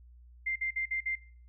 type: tone bursts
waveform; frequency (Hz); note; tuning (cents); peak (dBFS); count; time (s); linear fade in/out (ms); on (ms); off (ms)
sine; 2093; C7; 0; -29; 5; 0.46-1.156; 10; 100; 49
effects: noise-tail reverb RT60 0.5 s tail -21 dB re dry + added 60 Hz sine -52 dBFS peak until 1.48 s